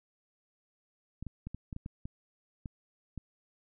clicks, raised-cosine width 5 ms, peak -27 dBFS, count 10, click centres 1.226 / 1.267 / 1.47 / 1.546 / 1.728 / 1.764 / 1.861 / 2.055 / 2.658 / 3.177 s, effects none

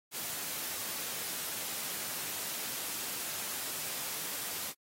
white high-pass noise, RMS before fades -38 dBFS, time 0.11-4.74 s, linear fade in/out 50 ms, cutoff 110 Hz, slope 12 dB/octave, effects AAC 48 kbps

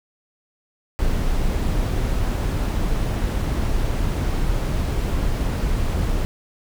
brown noise, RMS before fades -21 dBFS, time 0.99-6.25 s, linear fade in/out 0 ms, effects none

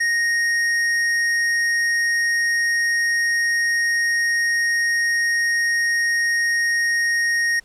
sine tone with tanh clipping, 1864.7 Hz, A#6, in tune, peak -19 dBFS, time 0-7.6 s, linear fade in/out 10 ms, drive 15 dB, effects pink hiss -56 dBFS RMS until 7.64 s + low-pass 10000 Hz 12 dB/octave

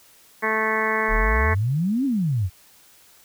harmonic tone, 218.9 Hz, A3, 9 cents flat, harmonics 1 / 2 / 3 / 4 / 5 / 6 / 7 / 8 / 9 / 10, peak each -32 / -27 / -32 / -30 / -26 / -38 / -31 / -27 / -27 / -31 dBFS, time 0.42-1.55 s, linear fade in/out 20 ms
sine exponential two-way sweep, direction up then down, 32.7 to 285.6 to 83.3 Hz, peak -19 dBFS, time 1.08-2.5 s, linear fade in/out 50 ms, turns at 2.05 s
effects white hiss -53 dBFS RMS until 3.24 s

